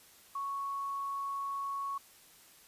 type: tone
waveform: sine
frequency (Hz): 1108.7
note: C#6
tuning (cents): 0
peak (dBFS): -34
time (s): 0.35-1.98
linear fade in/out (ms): 5
effects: white hiss -59 dBFS RMS until 2.67 s + resampled to 32000 Hz